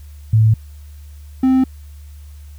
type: tone pair in turn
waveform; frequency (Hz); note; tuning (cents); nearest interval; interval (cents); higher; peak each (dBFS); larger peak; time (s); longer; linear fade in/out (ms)
sine / triangle; 110 / 260.9; A2 / C4; 0 / -5; octave + minor third; 1495; second; -8; neither; 0.33-0.54 / 1.43-1.64; neither; 5
effects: added 73 Hz sine -34 dBFS peak until 2.58 s + white hiss -53 dBFS RMS until 2.58 s